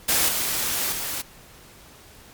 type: noise with level steps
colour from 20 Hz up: white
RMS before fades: -20 / -25 / -29 dBFS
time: 0.08-1.22 s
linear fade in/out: 10 ms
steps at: 0.28 / 0.92 s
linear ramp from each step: 5 ms
effects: pink hiss -48 dBFS RMS until 2.33 s + MP3 96 kbps